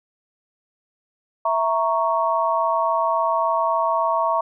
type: chord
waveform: sine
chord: A# diminished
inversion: second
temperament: equal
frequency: 659.3 / 932.3 / 1108.7 Hz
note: E5 / A#5 / C#6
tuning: 0 / 0 / 0 cents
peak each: -22 dBFS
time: 1.45-4.41 s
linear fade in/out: 5 ms
effects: none